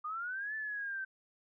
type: linear two-way sweep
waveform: sine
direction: up then down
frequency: 1202 to 1760 to 1539 Hz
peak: -36 dBFS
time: 0.04-1.05 s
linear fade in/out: 10 ms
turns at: 0.55 s
effects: none